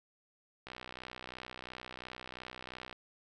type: click train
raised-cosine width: 0.3 ms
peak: -28 dBFS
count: 143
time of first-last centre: 0.67-2.928 s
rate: 62.9 Hz
effects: none